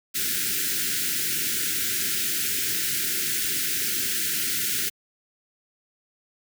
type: band-stop noise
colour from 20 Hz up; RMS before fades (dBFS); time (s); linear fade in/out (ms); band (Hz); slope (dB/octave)
white; -26; 0.14-4.9; 20; 430 to 1400; 96
effects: high-pass 100 Hz 12 dB/octave